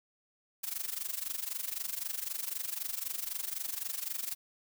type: noise with amplitude modulation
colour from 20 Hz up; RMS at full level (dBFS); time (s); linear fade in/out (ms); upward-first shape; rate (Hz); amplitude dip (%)
blue; -34; 0.63-4.35; 10; sine; 23.9; 85
effects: none